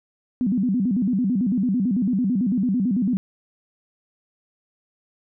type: tone with vibrato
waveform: sine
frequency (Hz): 219.5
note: A3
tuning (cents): -4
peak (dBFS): -18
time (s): 0.41-3.17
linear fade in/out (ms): 0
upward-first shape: square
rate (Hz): 9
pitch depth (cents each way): 230
effects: none